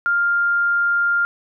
sine tone, 1400 Hz, F6, 4 cents sharp, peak -15 dBFS, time 0.06-1.25 s, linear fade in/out 0 ms, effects none

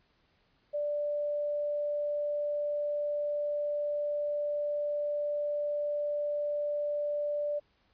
sine tone, 587.3 Hz, D5, in tune, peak -29 dBFS, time 0.73-7.6 s, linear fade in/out 20 ms, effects pink hiss -70 dBFS RMS until 7.93 s + resampled to 11025 Hz

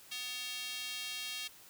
square tone with high-pass filter, 249.2 Hz, B3, 16 cents sharp, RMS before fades -41 dBFS, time 0.11-1.48 s, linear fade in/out 10 ms, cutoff 3100 Hz, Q 2.2, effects white hiss -57 dBFS RMS until 1.69 s

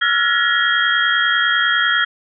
sine tone cluster, 1363 / 1433 / 1702 / 1894 / 3250 Hz, F6 / F6 / G#6 / A#6 / G#7, -43 / +44 / +42 / +27 / -38 cents, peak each -20 dBFS, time 0.01-2.05 s, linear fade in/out 10 ms, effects none

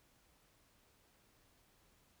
silence, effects pink hiss -71 dBFS RMS until 2.2 s

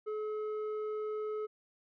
square tone with low-pass filter, 427.8 Hz, A4, 49 cents flat, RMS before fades -37 dBFS, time 0.06-1.47 s, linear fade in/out 20 ms, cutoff 920 Hz, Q 3.8, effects none

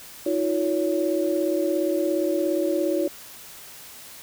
sine tone cluster, 318.3 / 355.5 / 563 Hz, D#4 / F4 / C#5, +39 / +31 / +27 cents, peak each -25 dBFS, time 0.26-3.08 s, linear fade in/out 5 ms, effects white hiss -43 dBFS RMS until 4.22 s

